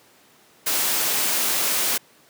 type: noise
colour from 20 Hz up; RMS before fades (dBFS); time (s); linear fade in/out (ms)
white; -22; 0.66-1.98; 10
effects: pink hiss -54 dBFS RMS until 2.29 s + high-pass 200 Hz 12 dB/octave